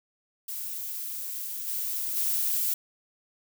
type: noise with level steps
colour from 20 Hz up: violet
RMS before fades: -35 / -31 / -27 dBFS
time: 0.48-2.74 s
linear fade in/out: 5 ms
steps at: 1.67 / 2.16 s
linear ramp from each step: 10 ms
effects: none